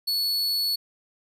45% pulse tone, 4412 Hz, C#8, 9 cents flat, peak -22 dBFS, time 0.07-0.76 s, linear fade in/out 10 ms, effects resampled to 32000 Hz

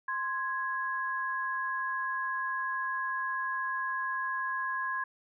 sine tone pair together, 1047.3 / 1661.2 Hz, C6 / G#6, +1 / 0 cents, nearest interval minor sixth, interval 799 cents, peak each -33 / -33 dBFS, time 0.08-5.04 s, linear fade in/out 5 ms, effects none

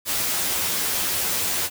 white noise with comb filter, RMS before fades -24 dBFS, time 0.05-1.7 s, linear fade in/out 50 ms, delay 11 ms, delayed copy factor +0.95, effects none

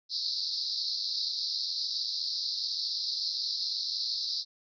pink band-pass noise, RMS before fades -33 dBFS, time 0.09-4.45 s, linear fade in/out 50 ms, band 4000 to 5200 Hz, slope 96 dB/octave, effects none

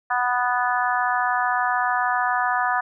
harmonic tone, 246.9 Hz, B3, in tune, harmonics 3 / 4 / 5 / 6 / 7, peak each -24 / -25 / -26 / -27 / -27 dBFS, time 0.1-2.81 s, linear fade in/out 10 ms, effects none

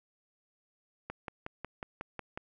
click train, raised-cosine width 0.5 ms, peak -23 dBFS, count 8, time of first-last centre 1.1-2.375 s, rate 5.49 Hz, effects none

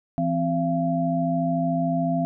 sine tone cluster, 166.6 / 260.2 / 681 Hz, E3 / C4 / F5, +19 / -9 / -44 cents, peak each -25 dBFS, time 0.18-2.25 s, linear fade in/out 0 ms, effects none

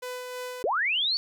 sawtooth tone with tremolo, 500 Hz, B4, 21 cents sharp, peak -29 dBFS, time 0.02-0.63 s, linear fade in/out 10 ms, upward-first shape sine, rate 3.1 Hz, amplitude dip 30%
sine linear sweep, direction up, 349.2 to 4579 Hz, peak -23 dBFS, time 0.64-1.17 s, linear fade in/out 0 ms
effects none

